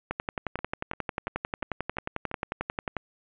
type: two click trains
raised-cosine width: 0.5 ms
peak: -20 / -14 dBFS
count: 6 / 33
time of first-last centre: 0.59-2.314 / 0.11-2.967 s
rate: 2.9 / 11.2 Hz
effects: resampled to 8000 Hz + 9-bit